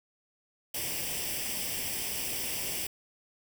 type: noise with comb filter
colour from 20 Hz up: white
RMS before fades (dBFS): -34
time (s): 0.74-2.87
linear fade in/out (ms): 5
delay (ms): 0.37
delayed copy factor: +0.7
effects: none